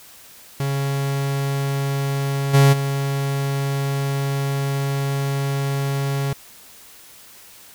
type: tone with level steps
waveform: 45% pulse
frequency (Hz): 138.59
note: C#3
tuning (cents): 0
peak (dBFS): -20 / -10 / -20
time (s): 0.6-6.33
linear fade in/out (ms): 2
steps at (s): 2.53 / 2.72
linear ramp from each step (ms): 20
effects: white hiss -45 dBFS RMS until 7.74 s